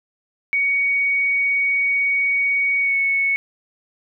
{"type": "tone with pitch glide", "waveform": "sine", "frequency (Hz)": [2241, 2211], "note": ["C#7", "C#7"], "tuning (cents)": [18, -5], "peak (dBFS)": -16, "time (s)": [0.53, 3.36], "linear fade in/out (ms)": 0, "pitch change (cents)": -23, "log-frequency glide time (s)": [2.8, 2.96], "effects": []}